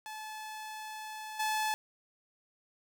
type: tone with level steps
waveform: sawtooth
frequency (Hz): 864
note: A5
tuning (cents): -32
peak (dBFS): -37 / -26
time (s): 0.06-1.74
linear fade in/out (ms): 0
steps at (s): 1.39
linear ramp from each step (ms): 10
effects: none